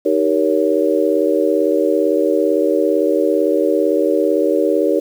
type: chord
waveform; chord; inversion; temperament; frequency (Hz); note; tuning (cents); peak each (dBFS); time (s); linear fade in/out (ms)
sine; Eb dominant seventh; none; just; 311.1 / 388.9 / 466.7 / 560; Eb4 / G4 / Bb4 / Db5; 0 / -14 / +2 / +18; -18; 0.05-5; 10
effects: 7-bit